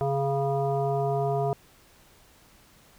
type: harmonic tone with a mistuned harmonic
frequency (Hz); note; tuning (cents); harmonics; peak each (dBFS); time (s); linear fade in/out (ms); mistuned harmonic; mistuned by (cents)
138.59; C#3; 0; 1 / 3 / 5 / 7 / 9; -28 / -28 / -28 / -37 / -42; 0.01-1.53; 0; 9; -29
effects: pink hiss -57 dBFS RMS until 2.98 s